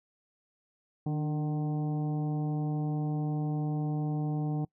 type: harmonic tone with a mistuned harmonic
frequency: 151.9 Hz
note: D#3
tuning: 41 cents flat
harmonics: 1 / 2 / 3 / 4 / 5 / 6 / 7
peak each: -29 / -35 / -44 / -50 / -43 / -55 / -58 dBFS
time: 1.06-4.65 s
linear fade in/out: 5 ms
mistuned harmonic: 2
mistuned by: -42 cents
effects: noise-tail reverb RT60 0.1 s tail -25 dB re dry